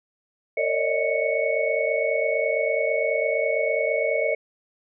sine tone cluster, 457.5 / 556 / 602 / 631 / 2218 Hz, A#4 / C#5 / D5 / D#5 / C#7, -32 / +5 / +43 / +24 / 0 cents, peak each -27 dBFS, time 0.57-4.35 s, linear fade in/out 5 ms, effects none

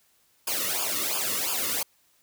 white noise with flanger, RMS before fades -28 dBFS, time 0.47-1.83 s, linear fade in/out 5 ms, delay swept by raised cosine 0.5 to 1.29 ms, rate 2.9 Hz, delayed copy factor -0.95, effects white hiss -65 dBFS RMS until 2.22 s

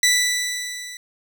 15% pulse tone with level ramp, 1975.5 Hz, B6, in tune, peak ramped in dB -7 to -28 dBFS, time 0.03-0.97 s, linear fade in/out 2 ms, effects none

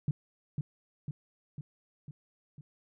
sine tone with echo, 144.5 Hz, D3, 28 cents flat, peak -25 dBFS, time 0.08-0.11 s, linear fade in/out 2 ms, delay 500 ms, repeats 5, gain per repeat -4 dB, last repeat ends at 2.61 s, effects none

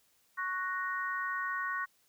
sine chord, F# major, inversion second, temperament equal, 1108.7 / 1480 / 1864.7 Hz, C#6 / F#6 / A#6, 0 / 0 / 0 cents, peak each -36 / -37 / -37 dBFS, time 0.37-1.86 s, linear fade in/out 20 ms, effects white hiss -70 dBFS RMS until 2.08 s

